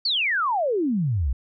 sine exponential sweep, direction down, 4643 to 57.6 Hz, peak -20 dBFS, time 0.05-1.33 s, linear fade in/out 5 ms, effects none

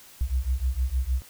sine beating tone pair, 60.8 / 67.3 Hz, B1 / C2, -26 / +49 cents, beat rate 6.5 Hz, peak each -26 dBFS, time 0.21-1.22 s, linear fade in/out 0 ms, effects white hiss -50 dBFS RMS until 1.29 s

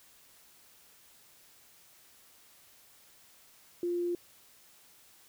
sine tone, 349.2 Hz, F4, in tune, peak -29 dBFS, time 3.83-4.15 s, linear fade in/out 2 ms, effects white hiss -60 dBFS RMS until 5.28 s

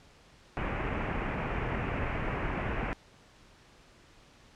pink low-pass noise, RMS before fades -33 dBFS, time 0.57-2.93 s, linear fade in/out 0 ms, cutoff 2600 Hz, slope 48 dB/octave, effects pink hiss -58 dBFS RMS until 4.55 s + low-pass 6000 Hz 12 dB/octave

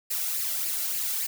blue noise with flanger, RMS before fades -29 dBFS, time 0.1-1.27 s, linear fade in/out 10 ms, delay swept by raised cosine 0.41 to 1.51 ms, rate 3.5 Hz, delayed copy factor +0.55, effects none

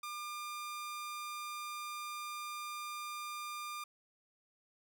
sawtooth tone, 1200 Hz, D6, 37 cents sharp, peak -37 dBFS, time 0.03-3.84 s, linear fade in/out 5 ms, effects none

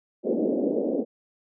pink band-pass noise, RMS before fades -25 dBFS, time 0.23-1.05 s, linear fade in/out 50 ms, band 220 to 580 Hz, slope 48 dB/octave, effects none

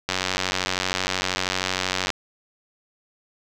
click train, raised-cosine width 0.2 ms, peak -5 dBFS, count 188, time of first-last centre 0.09-2.103 s, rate 92.9 Hz, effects none

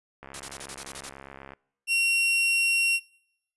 click train, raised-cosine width 0.5 ms, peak -27 dBFS, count 90, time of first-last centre 0.23-1.535 s, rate 68.2 Hz
white noise bursts, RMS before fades -38 dBFS, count 9, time 0.34-1.093 s, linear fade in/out 2 ms, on 57 ms, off 30 ms
40% pulse tone, 2740 Hz, F7, 34 cents flat, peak -20 dBFS, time 1.87-3 s, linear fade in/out 50 ms
effects noise-tail reverb RT60 0.8 s tail -26 dB re dry + resampled to 24000 Hz

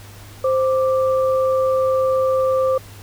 sine tone pair together, 523.3 / 1174.8 Hz, C5 / D6, 0 / 0 cents, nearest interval octave + major second, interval 1400 cents, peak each -15 / -24 dBFS, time 0.44-2.78 s, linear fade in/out 5 ms, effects added 101 Hz sine -39 dBFS peak until 3.02 s + pink hiss -43 dBFS RMS until 3.02 s

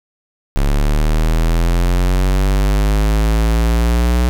square linear sweep, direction up, 34.65 to 61.2 Hz, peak -12 dBFS, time 0.56-4.29 s, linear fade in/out 0 ms, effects none

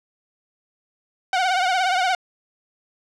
sawtooth tone with vibrato, 740 Hz, F#5, in tune, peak -14 dBFS, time 1.33-2.15 s, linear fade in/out 2 ms, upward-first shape triangle, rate 17 Hz, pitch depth 91 cents each way, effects low-pass 5000 Hz 12 dB/octave

